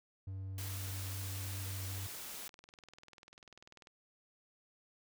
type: tone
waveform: triangle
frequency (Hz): 95.8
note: G2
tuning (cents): -39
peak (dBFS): -38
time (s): 0.27-2.07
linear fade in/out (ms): 5
type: noise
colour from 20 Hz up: white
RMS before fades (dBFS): -46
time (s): 0.58-2.48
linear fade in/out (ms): 2
type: click train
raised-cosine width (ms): 0.2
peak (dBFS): -38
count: 53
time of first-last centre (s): 1.31-3.872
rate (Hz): 20.3
effects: none